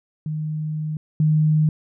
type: tone pair in turn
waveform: sine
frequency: 154.3 / 154.3 Hz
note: D#3 / D#3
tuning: -14 / -14 cents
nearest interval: unison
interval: 0 cents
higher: neither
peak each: -23 / -14 dBFS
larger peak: second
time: 0.26-0.97 / 1.2-1.69 s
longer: first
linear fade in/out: 2 ms
effects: none